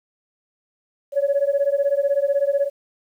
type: beating tone pair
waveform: sine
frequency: 554.4 / 570.4 Hz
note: C#5 / C#5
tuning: 0 / +49 cents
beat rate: 16 Hz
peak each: -19 dBFS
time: 1.12-2.7 s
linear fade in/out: 50 ms
effects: tanh soft clip ceiling -11 dBFS + 9-bit